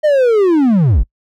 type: linear sweep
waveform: triangle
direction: down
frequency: 622.3 to 33.43 Hz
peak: -6 dBFS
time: 0.03-1.04 s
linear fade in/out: 20 ms
effects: noise-tail reverb RT60 0.1 s tail -26 dB re dry